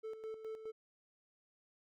triangle tone with tremolo, 440 Hz, A4, in tune, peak -39 dBFS, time 0.03-0.72 s, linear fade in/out 20 ms, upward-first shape square, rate 4.8 Hz, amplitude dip 60%, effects none

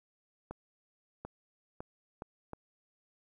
accelerating click train, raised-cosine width 1 ms, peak -27 dBFS, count 5, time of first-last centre 0.51-2.533 s, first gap 740 ms, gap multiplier 0.75, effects 11-bit

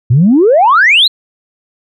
sine exponential sweep, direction up, 111.5 to 4226 Hz, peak -3 dBFS, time 0.1-1.08 s, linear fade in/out 10 ms, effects tanh soft clip ceiling 0 dBFS

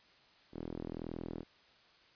sawtooth tone with band-pass filter, 41.2 Hz, E1, in tune, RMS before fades -43 dBFS, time 0.52-1.45 s, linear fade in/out 50 ms, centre 320 Hz, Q 1.6, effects white hiss -64 dBFS RMS until 2.15 s + resampled to 11025 Hz

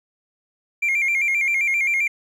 triangle tone with vibrato, 2249 Hz, C#7, 24 cents sharp, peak -15 dBFS, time 0.82-2.08 s, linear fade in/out 10 ms, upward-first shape square, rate 7.6 Hz, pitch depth 82 cents each way, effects tanh soft clip ceiling -13 dBFS

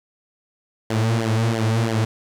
sawtooth tone with flanger, 112.6 Hz, A2, 40 cents sharp, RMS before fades -20 dBFS, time 0.9-2.05 s, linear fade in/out 5 ms, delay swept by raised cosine 0.77 to 6.07 ms, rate 3 Hz, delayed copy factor -0.8, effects low-pass 9000 Hz 12 dB/octave + 7-bit

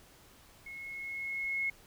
sine tone with level ramp, 2173 Hz, C#7, 35 cents flat, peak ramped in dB -43 to -29 dBFS, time 0.66-1.7 s, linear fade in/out 5 ms, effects pink hiss -59 dBFS RMS until 1.86 s

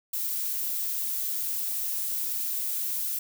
violet noise, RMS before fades -30 dBFS, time 0.13-3.19 s, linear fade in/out 5 ms, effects none

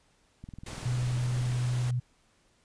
click train, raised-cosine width 5 ms, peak -31 dBFS, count 23, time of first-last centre 0.44-1.513 s, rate 20.5 Hz
pink noise, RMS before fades -42 dBFS, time 0.66-1.91 s, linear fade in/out 5 ms
sine tone, 123.47 Hz, B2, in tune, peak -26 dBFS, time 0.85-2 s, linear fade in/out 10 ms
effects pink hiss -67 dBFS RMS until 2.64 s + resampled to 22050 Hz

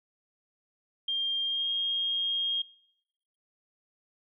sine tone with pitch glide, 3200 to 3241 Hz, G7 to G#7, +35 to -43 cents, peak -27 dBFS, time 1.08-2.62 s, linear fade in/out 5 ms, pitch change +22 cents, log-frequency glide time 1.43-1.7 s, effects noise-tail reverb RT60 0.9 s tail -25 dB re dry

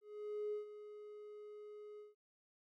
triangle tone with ADSR envelope, 419.5 Hz, G#4, 17 cents sharp, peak -34 dBFS, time 0.01-2.15 s, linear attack 510 ms, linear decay 130 ms, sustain -14 dB, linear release 160 ms, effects tanh soft clip ceiling -35 dBFS

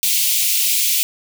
white high-pass noise, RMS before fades -17 dBFS, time 0.03-1.03 s, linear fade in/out 0 ms, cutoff 2300 Hz, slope 48 dB/octave, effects none

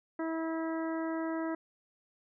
harmonic tone, 324.4 Hz, E4, 28 cents flat, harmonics 1 / 2 / 3 / 4 / 5 / 6, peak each -33 / -39 / -43 / -45 / -47 / -49 dBFS, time 0.19-1.55 s, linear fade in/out 5 ms, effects none

